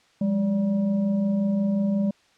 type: tone with frequency modulation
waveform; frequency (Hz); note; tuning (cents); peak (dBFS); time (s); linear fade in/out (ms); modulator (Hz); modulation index
sine; 202.3; G#3; -45; -20; 0.21-2.11; 5; 379; 0.49
effects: white hiss -60 dBFS RMS until 2.37 s + low-pass 5000 Hz 12 dB/octave